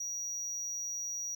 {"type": "tone", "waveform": "triangle", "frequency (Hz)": 5770, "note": "F#8", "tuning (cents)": -44, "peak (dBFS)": -34, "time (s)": [0, 1.35], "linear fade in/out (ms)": 5, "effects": []}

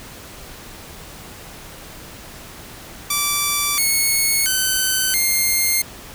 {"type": "tone with pitch steps", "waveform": "5% pulse", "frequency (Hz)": [1164, 2196, 1524, 2118], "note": ["D6", "C#7", "G6", "C7"], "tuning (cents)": [-16, -17, -49, 21], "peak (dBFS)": -6, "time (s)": [3.1, 5.82], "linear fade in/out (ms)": 5, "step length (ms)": 680, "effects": ["pink hiss -38 dBFS RMS until 6.14 s"]}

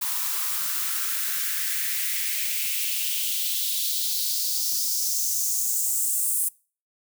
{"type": "noise with high-pass filter sweep", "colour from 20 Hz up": "blue", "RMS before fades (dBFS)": -26, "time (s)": [0.01, 6.49], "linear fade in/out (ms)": 10, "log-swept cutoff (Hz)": [960, 9200], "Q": 3, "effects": ["noise-tail reverb RT60 0.4 s tail -25 dB re dry"]}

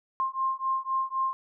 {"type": "beating tone pair", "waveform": "sine", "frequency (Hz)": [1057, 1060.9], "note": ["C6", "C6"], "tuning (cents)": [17, 24], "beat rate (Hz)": 3.9, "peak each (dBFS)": -29, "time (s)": [0.2, 1.33], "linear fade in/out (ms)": 0, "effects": []}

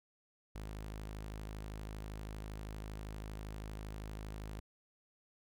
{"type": "tone", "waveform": "sawtooth", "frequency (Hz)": 52.6, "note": "G#1", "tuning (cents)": 23, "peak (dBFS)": -39, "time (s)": [0.55, 4.6], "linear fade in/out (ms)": 5, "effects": []}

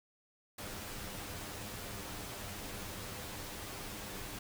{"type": "noise with comb filter", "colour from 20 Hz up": "pink", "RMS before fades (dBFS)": -44, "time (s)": [0.58, 4.39], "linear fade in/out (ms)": 5, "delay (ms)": 9.9, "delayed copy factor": 0.5, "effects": []}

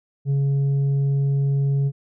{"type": "tone with tanh clipping", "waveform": "triangle", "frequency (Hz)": 139.1, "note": "C#3", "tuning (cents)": 6, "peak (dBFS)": -18, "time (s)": [0.25, 1.92], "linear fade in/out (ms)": 50, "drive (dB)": 8, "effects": []}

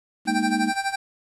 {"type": "chord", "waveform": "sine", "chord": "Ab suspended second", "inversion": "none", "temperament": "equal", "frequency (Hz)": [207.7, 233.1, 311.1], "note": ["Ab3", "Bb3", "Eb4"], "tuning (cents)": [0, 0, 0], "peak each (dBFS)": [-27, -25, -26], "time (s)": [0.25, 0.73], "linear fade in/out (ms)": 50}
{"type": "tone with tremolo", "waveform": "25% pulse", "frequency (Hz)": 785, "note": "G5", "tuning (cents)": 2, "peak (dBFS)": -17, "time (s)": [0.27, 0.96], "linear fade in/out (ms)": 10, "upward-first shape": "sine", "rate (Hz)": 12, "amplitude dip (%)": 80}
{"effects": ["resampled to 24000 Hz", "8-bit"]}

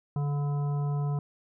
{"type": "harmonic tone with a mistuned harmonic", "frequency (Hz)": 143.7, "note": "D3", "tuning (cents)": -37, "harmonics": [1, 3, 5, 7, 9], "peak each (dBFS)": [-26, -42, -43, -45, -51], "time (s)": [0.16, 1.19], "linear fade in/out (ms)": 2, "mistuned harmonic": 1, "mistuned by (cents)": 16, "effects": []}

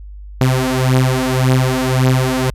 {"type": "beating tone pair", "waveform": "sawtooth", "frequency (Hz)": [128.4, 130.2], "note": ["C3", "C3"], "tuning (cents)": [-32, -8], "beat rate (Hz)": 1.8, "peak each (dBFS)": -11, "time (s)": [0.41, 2.5], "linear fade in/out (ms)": 0, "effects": ["added 50 Hz sine -30 dBFS peak until 2.54 s", "resampled to 32000 Hz"]}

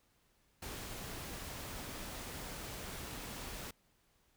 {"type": "noise", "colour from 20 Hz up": "pink", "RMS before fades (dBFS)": -45, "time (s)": [0.62, 3.71], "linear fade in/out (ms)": 5, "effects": ["pink hiss -73 dBFS RMS until 4.36 s"]}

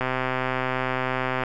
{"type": "click train", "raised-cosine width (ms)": 0.5, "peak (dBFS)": -10, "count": 185, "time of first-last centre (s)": [0.01, 1.436], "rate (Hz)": 129, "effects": []}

